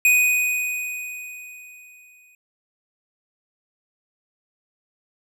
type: tone with exponential decay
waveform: square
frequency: 2489 Hz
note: D#7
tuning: in tune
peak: -13 dBFS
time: 0.05-2.35 s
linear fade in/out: 2 ms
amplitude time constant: 500 ms
effects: none

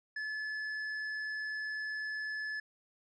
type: tone with hard clipping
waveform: sine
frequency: 1724 Hz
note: A6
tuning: 36 cents flat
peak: -37 dBFS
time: 0.16-2.6 s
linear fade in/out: 5 ms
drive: 5 dB
effects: resampled to 22050 Hz

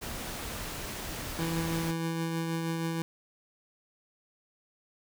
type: noise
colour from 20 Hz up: pink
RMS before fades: -38 dBFS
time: 0.01-1.92 s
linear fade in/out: 20 ms
type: tone with tremolo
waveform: 25% pulse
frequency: 164.81 Hz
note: E3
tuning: in tune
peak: -25 dBFS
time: 1.39-3.02 s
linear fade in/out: 0 ms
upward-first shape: triangle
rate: 6.3 Hz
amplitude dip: 30%
effects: none

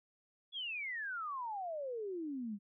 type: exponential sweep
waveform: sine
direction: down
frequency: 3443 to 194.5 Hz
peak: -38 dBFS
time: 0.52-2.59 s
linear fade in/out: 50 ms
effects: none

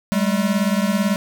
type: beating tone pair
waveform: square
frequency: 194.4 / 212.4 Hz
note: G3 / G#3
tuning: -14 / +39 cents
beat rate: 18 Hz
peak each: -20 / -21 dBFS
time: 0.12-1.16 s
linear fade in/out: 0 ms
effects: none

